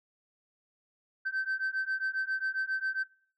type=beating tone pair; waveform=sine; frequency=1543 / 1550.4 Hz; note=G6 / G6; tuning=-28 / -20 cents; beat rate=7.4 Hz; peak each=-31 dBFS; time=1.25-3.04 s; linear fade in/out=20 ms; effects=noise-tail reverb RT60 0.5 s tail -22 dB re dry + tanh soft clip ceiling -26 dBFS